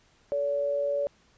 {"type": "tone pair together", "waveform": "sine", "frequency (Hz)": [439.7, 570], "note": ["A4", "C#5"], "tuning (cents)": [-1, 48], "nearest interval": "major third", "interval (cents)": 449, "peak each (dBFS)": [-36, -25], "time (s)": [0.32, 1.07], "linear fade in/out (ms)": 0, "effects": ["pink hiss -63 dBFS RMS until 1.37 s", "resampled to 16000 Hz"]}